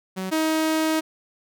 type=tone pair in turn; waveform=sawtooth; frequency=188.1 / 316.3 Hz; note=F#3 / D#4; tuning=+29 / +29 cents; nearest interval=major sixth; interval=900 cents; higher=second; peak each=-23 / -16 dBFS; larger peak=second; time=0.16-0.31 / 0.31-1.01 s; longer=second; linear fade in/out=20 ms; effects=none